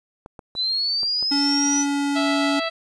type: clicks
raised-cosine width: 1 ms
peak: -24 dBFS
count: 5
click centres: 0.261 / 0.392 / 0.552 / 1.032 / 1.227 s
type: linear sweep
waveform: sine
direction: up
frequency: 3944 to 6010 Hz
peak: -20 dBFS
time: 0.55-1.86 s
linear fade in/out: 50 ms
type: tone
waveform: square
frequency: 283.5 Hz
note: C#4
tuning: 39 cents sharp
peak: -21 dBFS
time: 1.31-2.6 s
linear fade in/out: 10 ms
type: harmonic tone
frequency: 659.3 Hz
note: E5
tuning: in tune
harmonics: 1 / 2 / 3 / 4 / 5 / 6 / 7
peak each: -26 / -29 / -31 / -32 / -33 / -34 / -34 dBFS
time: 2.15-2.7 s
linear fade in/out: 20 ms
effects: resampled to 22050 Hz + 9-bit